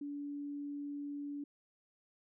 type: tone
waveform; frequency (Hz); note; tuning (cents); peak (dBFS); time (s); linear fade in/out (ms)
sine; 287.4; D4; -37; -39; 0.01-1.44; 5
effects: none